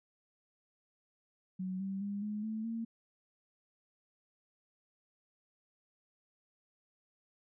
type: tone with pitch steps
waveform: sine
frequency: 186.2 / 193.88 / 201.9 / 210.2 / 218.9 / 227.9 Hz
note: F#3 / G3 / G#3 / G#3 / A3 / A#3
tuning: +11 / -19 / -49 / +21 / -9 / -39 cents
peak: -35 dBFS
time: 1.59-2.85 s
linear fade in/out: 10 ms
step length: 210 ms
effects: none